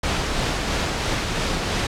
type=noise with tremolo; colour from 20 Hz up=pink; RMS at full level=-22 dBFS; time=0.03-1.87 s; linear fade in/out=5 ms; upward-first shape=sine; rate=3 Hz; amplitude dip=25%; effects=low-pass 6000 Hz 12 dB/octave